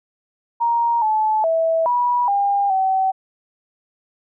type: tone with pitch steps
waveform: sine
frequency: 937 / 865 / 653 / 973 / 803 / 763 Hz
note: A#5 / A5 / E5 / B5 / G5 / G5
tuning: +9 / -30 / -17 / -26 / +41 / -47 cents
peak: -15 dBFS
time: 0.6-3.12 s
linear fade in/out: 20 ms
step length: 420 ms
effects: none